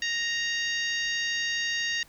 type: harmonic tone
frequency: 932.3 Hz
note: A#5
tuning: in tune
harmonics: 2 / 3 / 4 / 5 / 6 / 7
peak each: -29 / -33 / -35 / -37 / -39 / -40 dBFS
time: 0.02-2.03 s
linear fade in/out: 2 ms
effects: pink hiss -56 dBFS RMS until 2.08 s